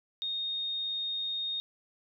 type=tone; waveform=sine; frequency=3701 Hz; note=A#7; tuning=13 cents flat; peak=-31 dBFS; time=0.22-1.6 s; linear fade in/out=0 ms; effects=none